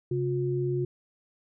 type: tone pair together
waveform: sine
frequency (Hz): 134.5 / 358.2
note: C3 / F4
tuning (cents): +48 / +44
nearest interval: octave + perfect fourth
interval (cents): 1696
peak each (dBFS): -28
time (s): 0.11-0.85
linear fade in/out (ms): 5
effects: none